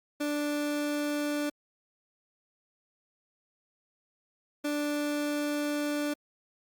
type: tone pair in turn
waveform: 30% pulse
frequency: 293.7 / 293.7 Hz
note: D4 / D4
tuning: 0 / 0 cents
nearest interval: unison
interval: 0 cents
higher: neither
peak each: -26 dBFS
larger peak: neither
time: 0.2-1.5 / 4.64-6.14 s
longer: second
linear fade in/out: 10 ms
effects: Opus 48 kbps